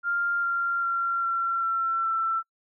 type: tone with pitch steps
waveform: sine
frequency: 1396.9 / 1384.8 / 1372.9 / 1361.1 / 1349.3 / 1337.7 Hz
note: F6 / F6 / F6 / F6 / E6 / E6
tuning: 0 / -15 / -30 / -45 / +40 / +25 cents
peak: -23 dBFS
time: 0.03-2.43 s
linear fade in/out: 50 ms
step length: 400 ms
effects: noise-tail reverb RT60 0.1 s tail -23 dB re dry